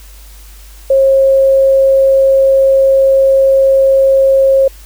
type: tone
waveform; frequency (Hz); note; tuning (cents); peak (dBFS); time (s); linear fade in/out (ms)
sine; 539; C#5; -49; -5; 0.9-4.68; 5
effects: added 50 Hz sine -33 dBFS peak until 4.85 s + white hiss -41 dBFS RMS until 4.85 s